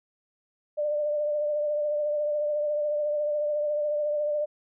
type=tone with vibrato; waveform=sine; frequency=595 Hz; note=D5; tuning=22 cents sharp; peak=-24 dBFS; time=0.77-4.46 s; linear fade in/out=20 ms; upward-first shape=triangle; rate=14 Hz; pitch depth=33 cents each way; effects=none